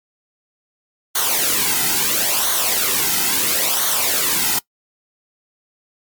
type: noise with flanger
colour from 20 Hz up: white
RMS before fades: -18 dBFS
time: 1.15-4.59 s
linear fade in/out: 5 ms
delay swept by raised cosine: 0.39 to 1.79 ms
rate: 0.74 Hz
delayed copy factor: -0.7
effects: noise-tail reverb RT60 0.1 s tail -22 dB re dry + MP3 96 kbps